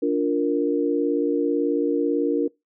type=chord; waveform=sine; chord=Bb major; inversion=first; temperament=just; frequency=291.4 / 349.6 / 466.2 Hz; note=D4 / F4 / Bb4; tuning=-13 / +2 / 0 cents; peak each=-22 / -25 / -23 dBFS; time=0.02-2.48 s; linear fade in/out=10 ms; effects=noise-tail reverb RT60 0.2 s tail -23 dB re dry